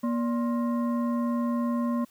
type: tone with frequency modulation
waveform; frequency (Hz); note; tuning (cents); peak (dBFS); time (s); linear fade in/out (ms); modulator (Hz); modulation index
sine; 238.7; A#3; +41; -24; 0.03-2.05; 10; 818; 0.55
effects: white hiss -61 dBFS RMS until 2.1 s